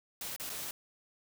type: noise with dropouts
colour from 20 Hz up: white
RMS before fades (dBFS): -40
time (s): 0.21-0.71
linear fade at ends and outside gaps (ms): 2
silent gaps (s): 0.363-0.398 / 0.495-0.499
effects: none